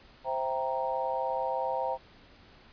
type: chord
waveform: sine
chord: C dominant seventh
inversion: none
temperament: equal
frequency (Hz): 523.3 / 659.3 / 784 / 932.3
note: C5 / E5 / G5 / Bb5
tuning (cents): 0 / 0 / 0 / 0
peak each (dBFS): -33 / -36 / -34 / -33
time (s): 0.24-1.98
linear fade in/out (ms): 50
effects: pink hiss -56 dBFS RMS until 2.72 s + resampled to 11025 Hz